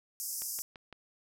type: band-pass noise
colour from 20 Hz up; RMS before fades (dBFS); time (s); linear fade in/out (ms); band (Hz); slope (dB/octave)
white; -38; 0.2-0.62; 0; 5000 to 15000; 96
type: click train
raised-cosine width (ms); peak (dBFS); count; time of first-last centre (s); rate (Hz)
0.3; -31; 4; 0.42-0.927; 5.92
effects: none